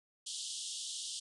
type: band-pass noise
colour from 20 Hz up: pink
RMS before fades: -42 dBFS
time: 0.26-1.2 s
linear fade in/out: 10 ms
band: 3000 to 9700 Hz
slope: 96 dB/octave
effects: none